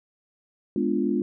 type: chord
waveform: sine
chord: G# diminished seventh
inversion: none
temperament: equal with one note detuned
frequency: 207.7 / 246.9 / 292.1 / 349.2 Hz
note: G#3 / B3 / D4 / F4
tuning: 0 / 0 / -9 / 0 cents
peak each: -27 dBFS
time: 0.76-1.22 s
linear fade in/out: 2 ms
effects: none